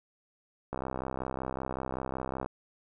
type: click train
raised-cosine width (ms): 1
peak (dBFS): -20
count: 114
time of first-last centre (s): 0.73-2.46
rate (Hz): 65.3
effects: none